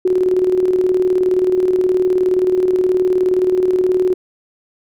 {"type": "tone with tremolo", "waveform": "sine", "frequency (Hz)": 367.9, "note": "F#4", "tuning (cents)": -10, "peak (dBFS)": -10, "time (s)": [0.05, 4.14], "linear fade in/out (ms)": 5, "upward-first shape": "square", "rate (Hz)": 19, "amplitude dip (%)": 45, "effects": []}